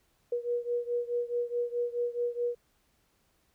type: beating tone pair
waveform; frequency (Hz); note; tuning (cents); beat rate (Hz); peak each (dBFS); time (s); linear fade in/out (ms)
sine; 479.1 / 483.8; A#4 / B4; +47 / -36; 4.7; -31 / -33; 0.32-2.55; 5
effects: pink hiss -71 dBFS RMS until 3.54 s